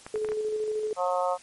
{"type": "clicks", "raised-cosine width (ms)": 0.5, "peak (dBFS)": -23, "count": 5, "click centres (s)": [0.065, 0.158, 0.247, 0.288, 0.319]}
{"type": "tone with tremolo", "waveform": "sine", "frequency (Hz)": 429.2, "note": "A4", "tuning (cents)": -43, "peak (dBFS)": -25, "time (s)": [0.14, 0.93], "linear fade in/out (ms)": 2, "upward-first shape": "square", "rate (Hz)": 13, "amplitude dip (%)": 30}
{"type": "harmonic tone", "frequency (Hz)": 180.5, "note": "F#3", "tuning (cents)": -43, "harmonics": [3, 4, 5, 6, 7], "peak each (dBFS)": [-27, -29, -31, -33, -34], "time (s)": [0.96, 1.38], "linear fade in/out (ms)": 50}
{"effects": ["white hiss -51 dBFS RMS until 1.42 s", "MP3 48 kbps"]}